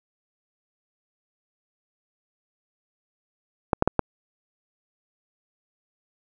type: clicks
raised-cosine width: 1 ms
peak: -4 dBFS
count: 4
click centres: 3.732 / 3.824 / 3.876 / 3.993 s
effects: none